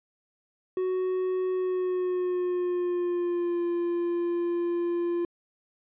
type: tone with pitch glide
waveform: triangle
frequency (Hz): 370.5 to 345.7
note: F#4 to F4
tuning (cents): +2 to -18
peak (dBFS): -23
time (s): 0.77-5.25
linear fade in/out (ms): 2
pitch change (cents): -120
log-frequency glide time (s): 1.52-3.64
effects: resampled to 8000 Hz

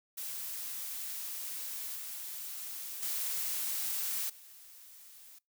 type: noise with level steps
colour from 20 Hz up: blue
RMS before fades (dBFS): -40 / -42 / -35 / -54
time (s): 0.17-5.39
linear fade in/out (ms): 10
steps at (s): 1.95 / 3.02 / 4.29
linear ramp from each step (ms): 10
effects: noise-tail reverb RT60 0.2 s tail -24 dB re dry

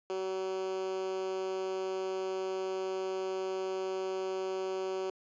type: tone with high-pass filter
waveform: 10% pulse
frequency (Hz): 189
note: F#3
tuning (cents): +37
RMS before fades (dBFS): -35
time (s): 0.1-5.1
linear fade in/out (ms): 0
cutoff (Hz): 390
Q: 4.5
effects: resampled to 16000 Hz

